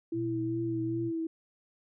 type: tone with vibrato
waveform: sine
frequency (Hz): 330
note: E4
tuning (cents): +2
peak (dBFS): -30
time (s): 0.12-1.27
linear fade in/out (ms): 5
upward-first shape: triangle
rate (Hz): 2.5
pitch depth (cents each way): 32
type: tone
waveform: sine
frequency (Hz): 120.7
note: B2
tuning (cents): -39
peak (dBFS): -35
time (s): 0.13-1.12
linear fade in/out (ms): 50
effects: none